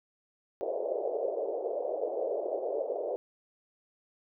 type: band-pass noise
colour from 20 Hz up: white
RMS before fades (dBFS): -33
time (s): 0.61-3.16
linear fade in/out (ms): 0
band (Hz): 400 to 630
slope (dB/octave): 48
effects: none